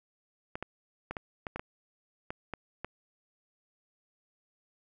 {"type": "clicks", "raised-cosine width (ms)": 0.5, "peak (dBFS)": -21, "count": 10, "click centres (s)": [0.555, 0.626, 1.11, 1.168, 1.468, 1.56, 1.595, 2.305, 2.537, 2.846], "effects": []}